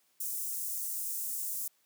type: high-pass noise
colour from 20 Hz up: white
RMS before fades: -36 dBFS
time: 0.2-1.68 s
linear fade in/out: 5 ms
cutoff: 7200 Hz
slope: 24 dB/octave
effects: white hiss -71 dBFS RMS until 1.85 s + high-pass 150 Hz 12 dB/octave